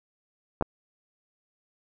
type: clicks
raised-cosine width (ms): 1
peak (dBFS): -12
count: 2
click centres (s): 0.611 / 0.624
effects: none